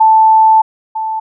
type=tone pair in turn; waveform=sine; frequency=880 / 880 Hz; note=A5 / A5; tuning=0 / 0 cents; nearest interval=unison; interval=0 cents; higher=neither; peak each=-4 / -15 dBFS; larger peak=first; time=0-0.62 / 0.95-1.2 s; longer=first; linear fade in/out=10 ms; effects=none